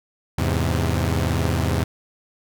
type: chord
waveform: sawtooth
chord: E augmented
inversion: none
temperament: equal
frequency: 82.41 / 103.83 / 130.81 Hz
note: E2 / G#2 / B#2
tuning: 0 / 0 / 0 cents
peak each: -18 / -21 / -21 dBFS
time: 0.38-1.84 s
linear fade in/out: 5 ms
effects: none